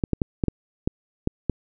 clicks, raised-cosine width 3 ms, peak -8 dBFS, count 8, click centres 0.038 / 0.133 / 0.218 / 0.438 / 0.483 / 0.875 / 1.274 / 1.497 s, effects none

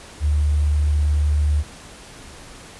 sine tone with sample-and-hold, 74.2 Hz, D2, 18 cents sharp, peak -15 dBFS, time 0.2-1.64 s, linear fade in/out 50 ms, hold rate 8820 Hz, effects pink hiss -41 dBFS RMS until 2.79 s + resampled to 24000 Hz

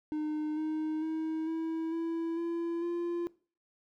triangle tone with pitch steps, 305.2 / 311.4 / 317.8 / 324.3 / 330.9 / 337.7 / 344.6 Hz, D#4 / D#4 / D#4 / E4 / E4 / E4 / F4, -33 / +2 / +37 / -28 / +7 / +42 / -23 cents, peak -29 dBFS, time 0.12-3.27 s, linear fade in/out 0 ms, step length 450 ms, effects noise-tail reverb RT60 0.4 s tail -20 dB re dry

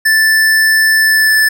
square tone with pitch glide, 1760 to 1748.9 Hz, A6 to A6, 0 to -11 cents, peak -8 dBFS, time 0.05-1.49 s, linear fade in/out 10 ms, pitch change -11 cents, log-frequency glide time 0.96-1.36 s, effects none

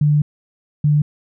sine tone pair in turn, 148.4 / 148.4 Hz, D3 / D3, +18 / +18 cents, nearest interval unison, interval 0 cents, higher neither, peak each -11 dBFS, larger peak neither, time 0.01-0.22 / 0.84-1.02 s, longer first, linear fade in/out 5 ms, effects none

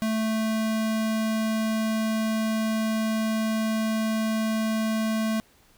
square tone, 220 Hz, A3, in tune, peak -24 dBFS, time 0.02-5.4 s, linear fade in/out 0 ms, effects pink hiss -59 dBFS RMS until 5.77 s

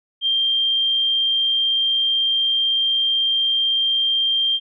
sine tone, 3179 Hz, G7, 24 cents sharp, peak -16 dBFS, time 0.21-4.6 s, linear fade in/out 50 ms, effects none

